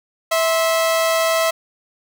sawtooth tone pair together, 653.2 / 1049 Hz, E5 / C6, -16 / +4 cents, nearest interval minor sixth, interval 820 cents, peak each -12 / -21 dBFS, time 0.31-1.51 s, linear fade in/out 10 ms, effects none

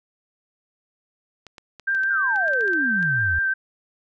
clicks, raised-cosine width 0.2 ms, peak -24 dBFS, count 12, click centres 1.467 / 1.582 / 1.797 / 1.949 / 2.035 / 2.36 / 2.481 / 2.535 / 2.609 / 2.679 / 2.734 / 3.028 s
sine tone with vibrato, 1568 Hz, G6, in tune, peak -19 dBFS, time 1.87-3.54 s, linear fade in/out 10 ms, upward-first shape triangle, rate 5.4 Hz, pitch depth 28 cents each way
sine exponential sweep, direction down, 1525 to 73.42 Hz, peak -25 dBFS, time 2.1-3.39 s, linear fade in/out 5 ms
effects none

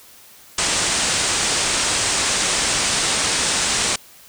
white low-pass noise, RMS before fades -20 dBFS, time 0.58-3.96 s, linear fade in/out 5 ms, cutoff 9200 Hz, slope 96 dB/octave, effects white hiss -46 dBFS RMS until 4.28 s

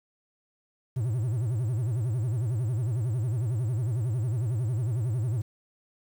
triangle tone with vibrato, 116.54 Hz, A#2, in tune, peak -23 dBFS, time 0.96-5.42 s, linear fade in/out 10 ms, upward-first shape sine, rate 11 Hz, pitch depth 220 cents each way, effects 9-bit

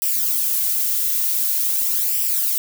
violet noise with flanger, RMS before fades -20 dBFS, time 0.02-2.58 s, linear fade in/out 0 ms, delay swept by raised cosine 0.37 to 2.97 ms, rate 0.46 Hz, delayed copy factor +0.6, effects none

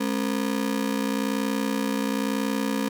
35% pulse ring-modulated tone, 241.4 Hz, B3, 39 cents flat, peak -19 dBFS, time 0-2.89 s, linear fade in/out 10 ms, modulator 30.5 Hz, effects none

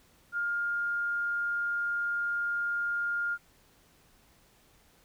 sine tone, 1410 Hz, F6, 16 cents sharp, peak -28 dBFS, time 0.32-3.38 s, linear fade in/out 50 ms, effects pink hiss -63 dBFS RMS until 5.04 s

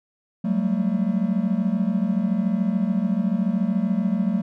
triangle tone cluster, 183.7 / 197.5 / 224.6 Hz, F#3 / G3 / A3, -12 / +13 / +36 cents, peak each -22 dBFS, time 0.44-4.42 s, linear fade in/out 10 ms, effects none

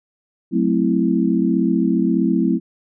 sine chord, F# half-diminished seventh, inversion none, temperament equal, 185 / 220 / 261.6 / 329.6 Hz, F#3 / A3 / C4 / E4, 0 / 0 / 0 / 0 cents, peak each -20 dBFS, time 0.51-2.6 s, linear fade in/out 50 ms, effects none

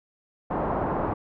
white low-pass noise, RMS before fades -27 dBFS, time 0.5-1.14 s, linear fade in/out 10 ms, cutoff 1000 Hz, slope 24 dB/octave, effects none

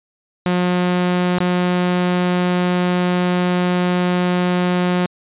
sawtooth tone with dropouts, 179.2 Hz, F3, 45 cents sharp, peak -11 dBFS, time 0.46-5.06 s, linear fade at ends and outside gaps 0 ms, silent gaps 1.384-1.404 s, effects resampled to 8000 Hz

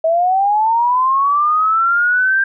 sine linear sweep, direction up, 638 to 1593 Hz, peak -11 dBFS, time 0.04-2.44 s, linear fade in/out 5 ms, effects none

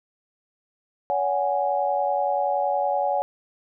sine chord, C# suspended fourth, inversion none, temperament equal with one note detuned, 567 / 740 / 830.6 Hz, C#5 / F#5 / G#5, +39 / 0 / 0 cents, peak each -25 dBFS, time 1.1-3.22 s, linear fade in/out 0 ms, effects none

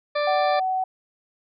harmonic tone, 589 Hz, D5, 5 cents sharp, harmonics 1 / 2 / 3 / 4 / 6 / 7 / 8, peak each -22 / -28 / -32 / -34 / -38 / -39 / -40 dBFS, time 0.15-0.6 s, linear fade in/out 10 ms
sine tone, 751 Hz, F#5, 26 cents sharp, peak -21 dBFS, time 0.27-0.84 s, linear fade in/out 5 ms
effects none

